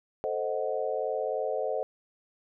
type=chord; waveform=sine; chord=A diminished seventh; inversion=none; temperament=equal; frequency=440 / 523.3 / 622.3 / 740 Hz; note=A4 / C5 / Eb5 / Gb5; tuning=0 / 0 / 0 / 0 cents; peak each=-33 / -32 / -33 / -36 dBFS; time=0.24-1.83 s; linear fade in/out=0 ms; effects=none